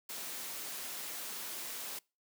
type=noise; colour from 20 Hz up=white; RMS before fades=-42 dBFS; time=0.09-1.99 s; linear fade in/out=5 ms; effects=noise-tail reverb RT60 0.3 s tail -26 dB re dry + high-pass 200 Hz 12 dB/octave